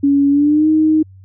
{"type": "tone with pitch glide", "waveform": "sine", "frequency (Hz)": [281.2, 312], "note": ["C#4", "D#4"], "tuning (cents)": [25, 5], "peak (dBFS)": -9, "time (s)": [0.03, 1.03], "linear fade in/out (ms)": 10, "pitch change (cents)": 180, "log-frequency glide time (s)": [0.3, 0.68], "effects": ["added 95 Hz sine -38 dBFS peak until 1.24 s"]}